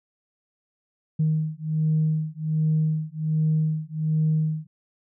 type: beating tone pair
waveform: sine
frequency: 155.56 / 156.86 Hz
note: D#3 / D#3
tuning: 0 / +14 cents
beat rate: 1.3 Hz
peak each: -23 dBFS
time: 1.19-4.67 s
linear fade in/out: 10 ms
effects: tanh soft clip ceiling -14 dBFS